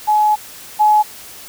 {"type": "tone pair in turn", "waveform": "sine", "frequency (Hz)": [848, 848], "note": ["G#5", "G#5"], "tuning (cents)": [36, 36], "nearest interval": "unison", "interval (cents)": 0, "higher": "neither", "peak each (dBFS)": [-10, -8], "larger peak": "second", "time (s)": [[0.07, 0.36], [0.79, 1.03]], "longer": "first", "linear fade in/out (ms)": 20, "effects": ["white hiss -36 dBFS RMS until 1.48 s"]}